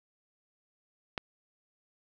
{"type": "click", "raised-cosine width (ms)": 0.3, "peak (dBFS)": -16, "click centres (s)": 1.178, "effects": []}